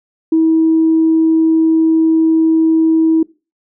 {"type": "tone", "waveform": "sine", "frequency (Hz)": 322.3, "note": "E4", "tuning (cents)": -39, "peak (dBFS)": -7, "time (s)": [0.32, 3.23], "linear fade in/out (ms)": 5, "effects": ["noise-tail reverb RT60 0.3 s tail -22 dB re dry", "tanh soft clip ceiling -3 dBFS"]}